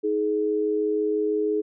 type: tone pair together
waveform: sine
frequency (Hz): 316 / 422.1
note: D#4 / G#4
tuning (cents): +27 / +28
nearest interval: perfect fourth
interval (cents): 501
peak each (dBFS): -27 / -22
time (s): 0.03-1.62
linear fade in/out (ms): 20
effects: none